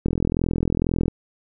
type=click train; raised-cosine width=3 ms; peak=-8 dBFS; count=44; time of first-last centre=0.06-1.081 s; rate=42.1 Hz; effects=none